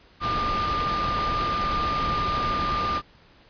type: tone in noise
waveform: sine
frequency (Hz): 1201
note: D6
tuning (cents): +38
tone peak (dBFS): -24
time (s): 0.2-3.02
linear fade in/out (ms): 50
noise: pink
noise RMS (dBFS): -29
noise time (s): 0.2-3.02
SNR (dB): +2
effects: pink hiss -55 dBFS RMS until 3.49 s + resampled to 11025 Hz